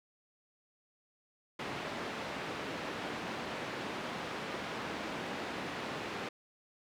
pink band-pass noise, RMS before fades -40 dBFS, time 1.59-6.29 s, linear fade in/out 5 ms, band 200 to 3000 Hz, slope 12 dB/octave, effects none

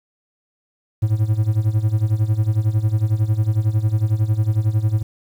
triangle tone with tremolo, 107.8 Hz, A2, 35 cents flat, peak -10 dBFS, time 1.02-5.03 s, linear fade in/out 10 ms, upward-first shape sine, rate 11 Hz, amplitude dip 80%, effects 8-bit

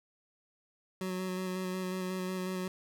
25% pulse tone with vibrato, 185.1 Hz, F#3, 1 cent sharp, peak -30 dBFS, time 1.01-2.68 s, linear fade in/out 2 ms, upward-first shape square, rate 5.5 Hz, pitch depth 14 cents each way, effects none

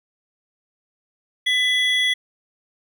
triangle tone pair together, 2000 / 3364 Hz, B6 / G#7, +21 / +22 cents, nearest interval major sixth, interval 901 cents, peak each -18 dBFS, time 1.46-2.14 s, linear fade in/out 10 ms, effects none

